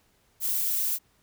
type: noise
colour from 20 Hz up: violet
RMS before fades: -27 dBFS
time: 0.4-0.99 s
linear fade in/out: 50 ms
effects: pink hiss -66 dBFS RMS until 1.22 s